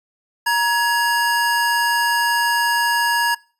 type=tone pair together; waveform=square; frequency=942.3 / 1679 Hz; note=A#5 / G#6; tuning=+18 / +18 cents; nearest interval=minor seventh; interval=1000 cents; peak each=-19 dBFS; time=0.46-3.35 s; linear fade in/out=10 ms; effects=noise-tail reverb RT60 0.4 s tail -24 dB re dry + resampled to 32000 Hz